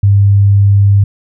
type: tone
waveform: sine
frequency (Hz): 100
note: G2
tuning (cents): +35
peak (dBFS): -4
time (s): 0.03-1.04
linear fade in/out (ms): 5
effects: none